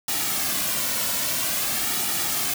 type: noise with flanger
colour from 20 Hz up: white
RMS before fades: -25 dBFS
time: 0.08-2.54 s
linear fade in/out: 5 ms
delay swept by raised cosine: 1.9 to 2.49 ms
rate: 0.5 Hz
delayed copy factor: -0.55
effects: none